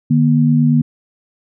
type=tone pair together; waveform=sine; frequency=151.19 / 240 Hz; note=D#3 / B3; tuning=-49 / -49 cents; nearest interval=minor sixth; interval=800 cents; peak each=-12 dBFS; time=0.1-0.82 s; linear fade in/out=10 ms; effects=none